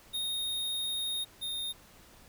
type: tone pair in turn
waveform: square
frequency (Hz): 3711 / 3679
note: A#7 / A#7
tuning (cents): -9 / -24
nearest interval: unison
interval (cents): 15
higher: first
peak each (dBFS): -32 / -34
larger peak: first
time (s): 0.13-1.25 / 1.41-1.73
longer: first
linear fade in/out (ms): 20
effects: pink hiss -57 dBFS RMS until 2.28 s